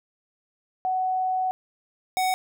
sine / square tone pair in turn, 746 / 746 Hz, F#5 / F#5, +14 / +14 cents, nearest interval unison, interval 0 cents, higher neither, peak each -22 dBFS, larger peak neither, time 0.85-1.51 / 2.17-2.34 s, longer first, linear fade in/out 0 ms, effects none

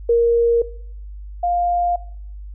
sine tone pair in turn, 468.5 / 702 Hz, A#4 / F5, +9 / +9 cents, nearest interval perfect fifth, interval 700 cents, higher second, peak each -11 / -16 dBFS, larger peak first, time 0.09-0.62 / 1.43-1.96 s, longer neither, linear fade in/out 5 ms, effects noise-tail reverb RT60 0.6 s tail -19 dB re dry + added 50 Hz sine -31 dBFS peak until 2.54 s

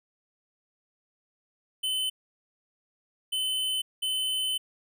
square tone bursts at uneven times, 3041 Hz, F#7, 47 cents sharp, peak -27 dBFS, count 3, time 1.83-2.1 / 3.32-3.82 / 4.02-4.58 s, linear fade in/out 10 ms, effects none

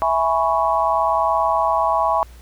sine chord, C# minor seventh, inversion first, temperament equal, 659.3 / 830.6 / 987.8 / 1108.7 Hz, E5 / G#5 / B5 / C#6, 0 / 0 / 0 / 0 cents, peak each -21 dBFS, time 0.02-2.23 s, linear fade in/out 0 ms, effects added 60 Hz sine -40 dBFS peak until 2.41 s + pink hiss -50 dBFS RMS until 2.41 s

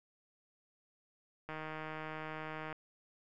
click train, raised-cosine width 0.5 ms, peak -28 dBFS, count 194, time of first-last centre 1.49-2.727 s, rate 156 Hz, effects none

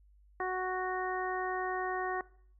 harmonic tone, 370 Hz, F#4, in tune, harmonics 1 / 2 / 3 / 4 / 5, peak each -36 / -36 / -38 / -44 / -40 dBFS, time 0.4-2.21 s, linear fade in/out 2 ms, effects noise-tail reverb RT60 0.6 s tail -21 dB re dry + added 50 Hz sine -59 dBFS peak until 2.59 s

